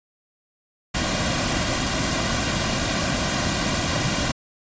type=noise with comb filter; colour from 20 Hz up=pink; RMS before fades=-23 dBFS; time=0.94-4.32 s; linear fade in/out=10 ms; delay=2.3 ms; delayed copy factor=-0.6; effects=resampled to 16000 Hz